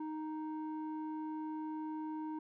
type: tone with low-pass filter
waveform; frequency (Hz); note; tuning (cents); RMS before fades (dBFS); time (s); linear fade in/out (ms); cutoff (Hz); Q
square; 311.1; D#4; 0; -41; 0-2.39; 5; 770; 2.9
effects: none